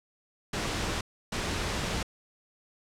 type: noise bursts at uneven times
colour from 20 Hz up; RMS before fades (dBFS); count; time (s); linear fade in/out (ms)
pink; -31; 2; 0.53-1.01 / 1.32-2.03; 5
effects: low-pass 7000 Hz 12 dB/octave